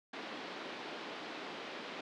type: band-pass noise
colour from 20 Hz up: pink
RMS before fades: -45 dBFS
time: 0.13-2.01 s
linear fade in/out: 5 ms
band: 240 to 4100 Hz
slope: 24 dB/octave
effects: none